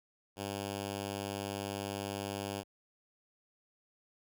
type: tone with notch filter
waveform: 5% pulse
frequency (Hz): 100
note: G2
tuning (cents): +35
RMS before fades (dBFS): -39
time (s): 0.36-2.64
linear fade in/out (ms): 50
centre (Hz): 1200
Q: 1.5
effects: none